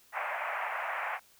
pink band-pass noise, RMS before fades -35 dBFS, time 0.12-1.2 s, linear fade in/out 50 ms, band 630 to 2400 Hz, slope 48 dB/octave, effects white hiss -62 dBFS RMS until 1.39 s

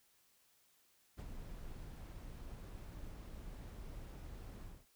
brown noise with ADSR envelope, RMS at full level -43 dBFS, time 1.17-4.86 s, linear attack 27 ms, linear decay 35 ms, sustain -6 dB, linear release 220 ms, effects white hiss -72 dBFS RMS until 4.95 s

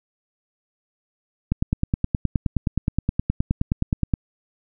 click train, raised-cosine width 5 ms, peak -7 dBFS, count 26, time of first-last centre 1.52-4.138 s, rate 9.55 Hz, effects none

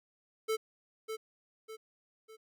square tone with echo, 440 Hz, A4, in tune, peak -30 dBFS, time 0.48-0.57 s, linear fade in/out 20 ms, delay 600 ms, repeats 3, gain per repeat -7 dB, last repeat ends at 2.37 s, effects none

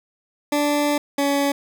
20% pulse tone pair in turn, 292.4 / 281.9 Hz, D4 / C#4, -7 / +29 cents, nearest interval minor second, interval 64 cents, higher first, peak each -13 dBFS, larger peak neither, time 0.52-0.98 / 1.18-1.52 s, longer first, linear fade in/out 5 ms, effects none

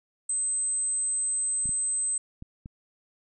sine tone, 8200 Hz, C9, 36 cents flat, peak -25 dBFS, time 0.29-2.18 s, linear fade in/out 5 ms
clicks, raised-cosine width 5 ms, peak -28 dBFS, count 4, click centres 1.657 / 1.692 / 2.424 / 2.659 s
effects none

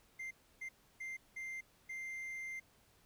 triangle tone bursts at uneven times, 2092 Hz, C7, 1 cent flat, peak -40 dBFS, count 5, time 0.19-0.31 / 0.61-0.69 / 1-1.17 / 1.36-1.61 / 1.89-2.6 s, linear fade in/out 10 ms, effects pink hiss -69 dBFS RMS until 3.05 s

